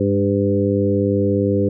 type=harmonic tone with a mistuned harmonic; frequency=100 Hz; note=G2; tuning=35 cents sharp; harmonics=1 / 2 / 3 / 4 / 5; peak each=-21 / -21 / -21 / -21 / -21 dBFS; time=0-1.69 s; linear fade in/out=5 ms; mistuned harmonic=2; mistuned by=+24 cents; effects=none